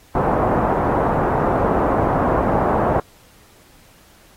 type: low-pass noise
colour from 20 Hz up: white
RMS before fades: -18 dBFS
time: 0.15-3 s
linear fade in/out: 2 ms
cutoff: 1000 Hz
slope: 24 dB/octave
effects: pink hiss -51 dBFS RMS until 4.36 s + AAC 48 kbps